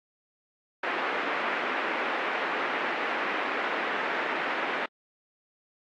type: band-pass noise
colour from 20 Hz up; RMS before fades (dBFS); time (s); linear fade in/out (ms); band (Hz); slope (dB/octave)
white; -30; 0.83-4.86; 5; 280 to 2200; 24
effects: AAC 64 kbps